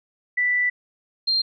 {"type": "tone pair in turn", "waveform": "sine", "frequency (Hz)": [1975.5, 4186], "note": ["B6", "C8"], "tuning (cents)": [0, 0], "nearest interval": "octave + minor second", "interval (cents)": 1300, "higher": "second", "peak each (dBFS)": -18, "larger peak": "neither", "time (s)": [[0.37, 0.7], [1.27, 1.42]], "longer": "first", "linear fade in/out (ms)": 10, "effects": []}